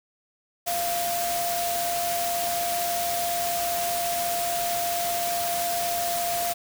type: tone in noise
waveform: sine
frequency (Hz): 694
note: F5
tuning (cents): -11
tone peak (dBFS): -26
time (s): 0.66-6.54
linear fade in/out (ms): 20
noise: white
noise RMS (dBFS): -30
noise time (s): 0.66-6.54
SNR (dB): +1
effects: none